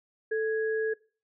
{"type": "tone pair together", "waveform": "sine", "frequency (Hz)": [440, 1661.2], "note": ["A4", "G#6"], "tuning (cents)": [0, 0], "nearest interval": "octave + major seventh", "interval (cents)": 2300, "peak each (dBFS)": [-26, -34], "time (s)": [0.31, 0.94], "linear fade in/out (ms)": 10, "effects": ["noise-tail reverb RT60 0.4 s tail -23 dB re dry"]}